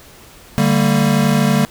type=chord; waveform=square; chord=G minor; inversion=second; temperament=equal with one note detuned; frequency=146.83 / 196 / 228.2 Hz; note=D3 / G3 / Bb3; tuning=0 / 0 / -37 cents; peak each=-17 dBFS; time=0.58-1.65 s; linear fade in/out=0 ms; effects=pink hiss -42 dBFS RMS until 1.7 s